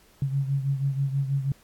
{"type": "beating tone pair", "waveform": "sine", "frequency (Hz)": [136.7, 142.9], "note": ["C#3", "D3"], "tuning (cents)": [-24, -47], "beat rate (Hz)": 6.2, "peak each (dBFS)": [-24, -30], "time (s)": [0.22, 1.52], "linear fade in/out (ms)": 2, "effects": ["pink hiss -58 dBFS RMS until 1.63 s", "AAC 64 kbps"]}